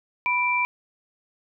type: tone pair together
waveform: sine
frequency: 987.8 / 2349 Hz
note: B5 / D7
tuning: 0 / 0 cents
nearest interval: octave + minor third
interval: 1500 cents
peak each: -24 / -22 dBFS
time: 0.26-0.65 s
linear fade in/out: 0 ms
effects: none